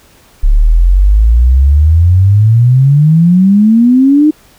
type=exponential sweep; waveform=sine; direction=up; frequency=34.41 to 311.1 Hz; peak=-3 dBFS; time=0.43-4.31 s; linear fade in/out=10 ms; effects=pink hiss -44 dBFS RMS until 4.58 s